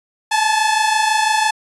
sawtooth tone pair together, 854 / 880 Hz, G#5 / A5, +48 / 0 cents, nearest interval minor second, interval 52 cents, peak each -13 dBFS, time 0.31-1.51 s, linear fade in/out 10 ms, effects resampled to 24000 Hz

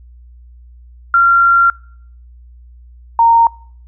sine tone pair in turn, 1378 / 924 Hz, F6 / A#5, -24 / -16 cents, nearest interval perfect fifth, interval 692 cents, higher first, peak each -6 dBFS, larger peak neither, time 1.14-1.7 / 3.19-3.47 s, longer first, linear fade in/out 2 ms, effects noise-tail reverb RT60 0.6 s tail -26 dB re dry + added 60 Hz sine -37 dBFS peak until 3.87 s

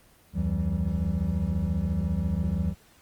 triangle tone cluster, 72.8 / 87.3 / 165.9 / 191.8 Hz, D2 / F2 / E3 / G3, -15 / 0 / +11 / -37 cents, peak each -28 dBFS, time 0.33-2.75 s, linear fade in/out 50 ms, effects pink hiss -58 dBFS RMS until 3.01 s + Opus 24 kbps

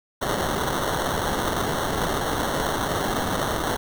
white noise with sample-and-hold, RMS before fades -25 dBFS, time 0.21-3.77 s, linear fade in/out 10 ms, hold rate 2450 Hz, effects none

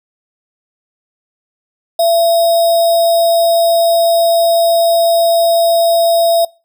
sine tone with sample-and-hold, 673 Hz, E5, 36 cents sharp, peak -8 dBFS, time 1.99-6.45 s, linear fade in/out 5 ms, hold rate 4410 Hz, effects noise-tail reverb RT60 0.3 s tail -23 dB re dry

